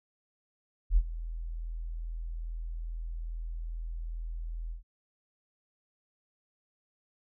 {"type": "tone with ADSR envelope", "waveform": "sine", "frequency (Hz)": 41.2, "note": "E1", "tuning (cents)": 0, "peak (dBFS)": -17, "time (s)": [0.9, 4.83], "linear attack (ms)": 68, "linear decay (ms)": 52, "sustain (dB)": -17, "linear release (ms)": 120, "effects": []}